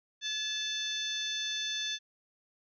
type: harmonic tone with a mistuned harmonic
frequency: 880 Hz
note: A5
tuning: in tune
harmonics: 2 / 3 / 4 / 5 / 6 / 7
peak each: -40 / -44 / -34 / -44 / -48 / -41 dBFS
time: 0.21-1.99 s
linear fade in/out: 50 ms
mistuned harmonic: 2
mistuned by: -43 cents
effects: none